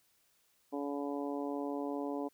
harmonic tone, 142.5 Hz, C#3, 48 cents sharp, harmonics 2 / 3 / 4 / 5 / 6 / 7, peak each -37 / -41 / -43 / -45 / -47 / -48 dBFS, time 0.72-2.29 s, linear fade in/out 20 ms, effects white hiss -72 dBFS RMS until 2.33 s

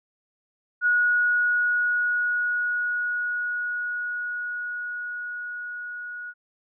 sine tone with level ramp, 1455 Hz, F#6, 29 cents flat, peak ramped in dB -17 to -33 dBFS, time 0.81-6.34 s, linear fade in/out 50 ms, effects none

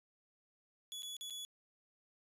sawtooth tone with dropouts, 3400 Hz, G#7, 40 cents sharp, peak -40 dBFS, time 0.92-1.45 s, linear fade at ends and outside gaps 0 ms, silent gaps 1.022-1.031 / 1.167-1.21 / 1.299-1.306 s, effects resampled to 32000 Hz

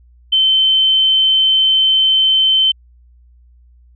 sine tone, 3083 Hz, G7, 29 cents flat, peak -9 dBFS, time 0.32-2.72 s, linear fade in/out 10 ms, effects added 60 Hz sine -44 dBFS peak until 3.95 s

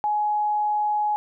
sine tone, 840 Hz, G#5, 19 cents sharp, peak -20 dBFS, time 0.04-1.16 s, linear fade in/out 0 ms, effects none

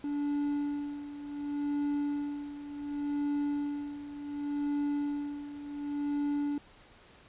triangle tone with tremolo, 289.3 Hz, D4, 26 cents flat, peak -26 dBFS, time 0.04-6.58 s, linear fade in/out 2 ms, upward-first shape sine, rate 0.68 Hz, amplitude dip 75%, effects pink hiss -57 dBFS RMS until 7.28 s + resampled to 8000 Hz

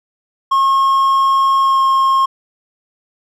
triangle tone with pitch glide, 1082 to 1073.3 Hz, C#6 to C6, -42 to +44 cents, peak -8 dBFS, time 0.51-2.26 s, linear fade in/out 10 ms, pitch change -14 cents, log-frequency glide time 1.62-1.81 s, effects none

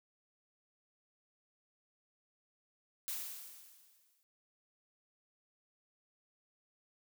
blue noise with exponential decay, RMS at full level -38 dBFS, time 3.08-4.23 s, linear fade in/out 0 ms, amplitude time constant 250 ms, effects none

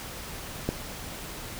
click, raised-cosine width 2 ms, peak -12 dBFS, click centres 0.69 s, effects pink hiss -39 dBFS RMS until 1.59 s

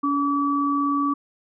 sine tone pair together, 283.7 / 1147.7 Hz, C#4 / D6, +40 / -40 cents, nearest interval 2 octaves, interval 2420 cents, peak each -22 dBFS, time 0.03-1.14 s, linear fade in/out 10 ms, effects none

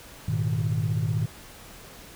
sine chord, Ab suspended second, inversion none, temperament equal with one note detuned, 103.83 / 119.61 / 155.56 Hz, Ab2 / Bb2 / Eb3, 0 / +45 / 0 cents, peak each -26 dBFS, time 0.28-1.26 s, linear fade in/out 5 ms, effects tanh soft clip ceiling -18 dBFS + pink hiss -46 dBFS RMS until 2.15 s

